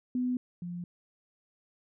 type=tone pair in turn; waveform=sine; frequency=250 / 175.05 Hz; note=B3 / F3; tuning=+21 / +4 cents; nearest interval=tritone; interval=617 cents; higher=first; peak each=-27 / -35 dBFS; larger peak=first; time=0.15-0.37 / 0.62-0.84 s; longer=neither; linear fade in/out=2 ms; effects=none